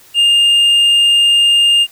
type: tone with tanh clipping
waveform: sine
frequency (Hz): 2815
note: F7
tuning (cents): +13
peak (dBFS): -8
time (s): 0.14-1.87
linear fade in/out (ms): 50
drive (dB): 4
effects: white hiss -44 dBFS RMS until 1.91 s